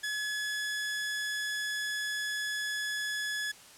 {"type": "tone", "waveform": "sawtooth", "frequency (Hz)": 1700, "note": "G#6", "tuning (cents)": 40, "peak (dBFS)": -28, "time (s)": [0.03, 3.52], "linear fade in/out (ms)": 10, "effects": ["white hiss -53 dBFS RMS until 3.77 s", "low-pass 10000 Hz 12 dB/octave"]}